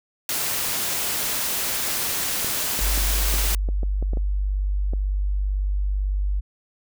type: noise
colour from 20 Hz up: white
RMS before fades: -25 dBFS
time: 0.29-3.55 s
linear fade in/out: 2 ms
type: clicks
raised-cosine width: 2 ms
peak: -19 dBFS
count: 10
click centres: 2.446 / 2.791 / 2.977 / 3.34 / 3.688 / 3.832 / 4.026 / 4.134 / 4.172 / 4.935 s
type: tone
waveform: sine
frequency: 49 Hz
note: G1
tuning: in tune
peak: -20 dBFS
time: 2.8-6.41 s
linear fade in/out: 20 ms
effects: none